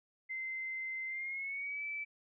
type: tone with pitch glide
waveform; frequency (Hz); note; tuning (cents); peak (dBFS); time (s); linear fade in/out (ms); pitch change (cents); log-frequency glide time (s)
sine; 2073 to 2313; C7 to D7; -17 to -27; -37; 0.29-2.05; 20; +190; 1.07-1.84
effects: none